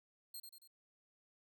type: tone with echo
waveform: 10% pulse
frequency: 4217 Hz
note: C8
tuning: 13 cents sharp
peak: -39 dBFS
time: 0.34-0.4 s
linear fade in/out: 5 ms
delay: 92 ms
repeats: 3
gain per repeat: -5 dB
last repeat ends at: 0.676 s
effects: none